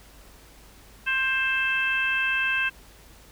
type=harmonic tone; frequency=527 Hz; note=C5; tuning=12 cents sharp; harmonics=2 / 3 / 4 / 5 / 6; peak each=-35 / -25 / -37 / -25 / -36 dBFS; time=1.06-2.7 s; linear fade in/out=20 ms; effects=added 50 Hz sine -52 dBFS peak until 3.31 s + pink hiss -52 dBFS RMS until 3.31 s